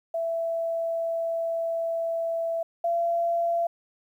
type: tone pair in turn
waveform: sine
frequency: 664 / 680.7 Hz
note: E5 / F5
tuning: +12 / -45 cents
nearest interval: unison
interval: 43 cents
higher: second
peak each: -25 / -22 dBFS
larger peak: second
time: 0.14-2.63 / 2.84-3.67 s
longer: first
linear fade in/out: 5 ms
effects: 10-bit